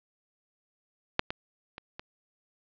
clicks, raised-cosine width 0.3 ms, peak -6 / -16 / -25 / -23 dBFS, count 4, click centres 1.194 / 1.305 / 1.781 / 1.995 s, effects resampled to 11025 Hz + 8-bit

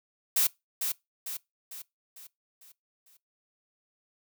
blue noise with echo, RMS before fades -24 dBFS, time 0.36-0.47 s, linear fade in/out 5 ms, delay 450 ms, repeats 6, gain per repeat -6 dB, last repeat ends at 3.17 s, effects noise-tail reverb RT60 0.2 s tail -22 dB re dry

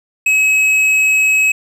sine tone with tanh clipping, 2561 Hz, D#7, 49 cents sharp, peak -11 dBFS, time 0.26-1.52 s, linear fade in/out 5 ms, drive 9 dB, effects none

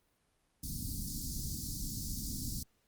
pink band-stop noise, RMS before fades -39 dBFS, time 0.63-2.63 s, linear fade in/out 5 ms, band 280 to 4500 Hz, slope 48 dB/octave, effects pink hiss -75 dBFS RMS until 2.87 s + Opus 32 kbps

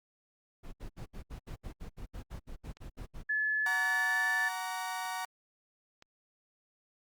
brown noise bursts, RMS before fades -42 dBFS, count 16, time 0.63-3.233 s, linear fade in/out 20 ms, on 98 ms, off 69 ms
clicks, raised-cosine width 0.2 ms, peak -36 dBFS, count 3, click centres 2.77 / 5.054 / 6.024 s
sine tone with pitch glide, 1720 to 1753.1 Hz, A6 to A6, -40 to -7 cents, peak -28 dBFS, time 3.29-4.49 s, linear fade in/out 10 ms, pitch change +33 cents, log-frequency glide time 3.57-4.32 s
30% pulse chord, Gb augmented, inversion none, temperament equal with one note detuned, 740 / 932.3 / 1144.5 Hz, Gb5 / Bb5 / D6, 0 / 0 / -45 cents, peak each -36 / -36 / -40 dBFS, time 3.66-5.25 s, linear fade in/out 2 ms
effects Opus 48 kbps

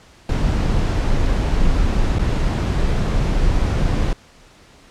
brown noise with dropouts, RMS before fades -17 dBFS, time 0.29-4.13 s, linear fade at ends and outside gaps 2 ms, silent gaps 2.186-2.193 s, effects pink hiss -48 dBFS RMS until 4.9 s + low-pass 7000 Hz 12 dB/octave

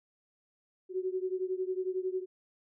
sine beating tone pair, 368.5 / 379.5 Hz, F#4 / F#4, -7 / +44 cents, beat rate 11 Hz, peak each -33 / -35 dBFS, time 0.89-2.26 s, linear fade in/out 50 ms, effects none

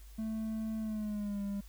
triangle tone with pitch glide, 220 to 200.6 Hz, A3 to G3, 0 to +40 cents, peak -32 dBFS, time 0.18-1.61 s, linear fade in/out 10 ms, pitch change -160 cents, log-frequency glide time 0.79-1.42 s, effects added 50 Hz sine -49 dBFS peak until 1.68 s + white hiss -62 dBFS RMS until 1.68 s

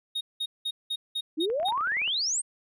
triangle tone bursts, 3729 Hz, A#7, in tune, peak -26 dBFS, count 7, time 0.15-1.71 s, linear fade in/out 10 ms, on 60 ms, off 190 ms
sine exponential sweep, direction up, 294.6 to 8870 Hz, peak -25 dBFS, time 1.37-2.42 s, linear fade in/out 20 ms
clicks, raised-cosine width 0.5 ms, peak -29 dBFS, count 12, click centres 1.501 / 1.6 / 1.63 / 1.685 / 1.723 / 1.777 / 1.809 / 1.873 / 1.92 / 1.969 / 2.017 / 2.077 s
effects none

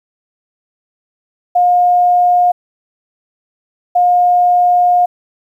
sine tone pair in turn, 713 / 713 Hz, F5 / F5, +36 / +36 cents, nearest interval unison, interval 0 cents, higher neither, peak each -7 dBFS, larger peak neither, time 1.55-2.52 / 3.95-5.06 s, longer second, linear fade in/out 10 ms, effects 8-bit

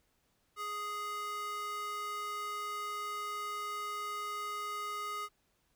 square tone with high-pass filter, 415.5 Hz, G#4, 1 cent sharp, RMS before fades -39 dBFS, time 0.56-5.29 s, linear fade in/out 50 ms, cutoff 1000 Hz, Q 4.9, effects pink hiss -75 dBFS RMS until 5.75 s

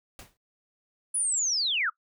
pink noise with exponential decay, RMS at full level -41 dBFS, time 0.19-0.37 s, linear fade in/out 1 ms, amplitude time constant 39 ms
sine linear sweep, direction down, 10120 to 1185 Hz, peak -24 dBFS, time 1.14-1.9 s, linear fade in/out 10 ms
effects noise-tail reverb RT60 0.1 s tail -22 dB re dry

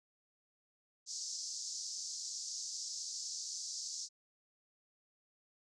pink band-pass noise, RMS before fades -43 dBFS, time 1.06-4.09 s, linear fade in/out 50 ms, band 4800 to 7100 Hz, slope 48 dB/octave, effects none

